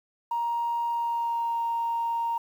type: tone with pitch glide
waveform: sine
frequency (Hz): 939 to 929.3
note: A#5 to A#5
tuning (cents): +12 to -6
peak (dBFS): -24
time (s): 0.31-2.38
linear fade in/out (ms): 5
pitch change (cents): -18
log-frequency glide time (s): 0.87-1.61
effects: tanh soft clip ceiling -21 dBFS + 9-bit